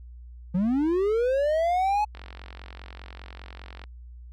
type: linear sweep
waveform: triangle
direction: up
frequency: 170.5 to 856 Hz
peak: -19 dBFS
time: 0.54-2.05 s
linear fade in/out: 10 ms
type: click train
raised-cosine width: 0.3 ms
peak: -26 dBFS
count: 77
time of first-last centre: 2.15-3.839 s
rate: 45 Hz
effects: added 60 Hz sine -41 dBFS peak until 4.32 s